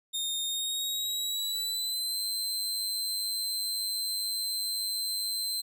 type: tone with pitch glide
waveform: sawtooth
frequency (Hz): 3675 to 4101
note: A#7 to C8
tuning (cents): -25 to -36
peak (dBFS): -27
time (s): 0.13-5.62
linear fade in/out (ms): 20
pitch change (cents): +189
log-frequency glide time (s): 0.45-2.17
effects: none